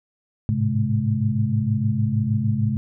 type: tone cluster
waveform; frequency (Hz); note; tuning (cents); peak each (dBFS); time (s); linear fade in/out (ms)
sine; 104.7 / 111.2 / 133.1 / 212.9; G#2 / A2 / C3 / G#3; +15 / +19 / +30 / +43; -24; 0.49-2.77; 0
effects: none